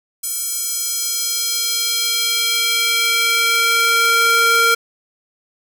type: tone with high-pass filter sweep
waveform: square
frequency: 462 Hz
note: A#4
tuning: 16 cents flat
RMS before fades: -17 dBFS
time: 0.23-4.75 s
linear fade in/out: 10 ms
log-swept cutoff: 8500 to 1100 Hz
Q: 1.3
effects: none